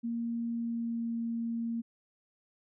sine tone with pitch glide, 233.1 to 231.2 Hz, A#3 to A#3, 0 to -14 cents, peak -31 dBFS, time 0.03-1.82 s, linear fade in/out 20 ms, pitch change -14 cents, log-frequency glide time 0.52-1.16 s, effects none

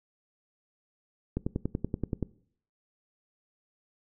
click train, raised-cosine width 3 ms, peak -16 dBFS, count 10, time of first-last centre 1.37-2.227 s, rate 10.5 Hz, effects noise-tail reverb RT60 0.6 s tail -21 dB re dry

